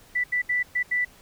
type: tone bursts at uneven times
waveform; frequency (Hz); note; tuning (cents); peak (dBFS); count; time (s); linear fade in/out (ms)
sine; 1975.5; B6; 0; -21; 5; 0.15-0.24 / 0.32-0.42 / 0.49-0.63 / 0.75-0.83 / 0.91-1.05; 10
effects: pink hiss -53 dBFS RMS until 1.21 s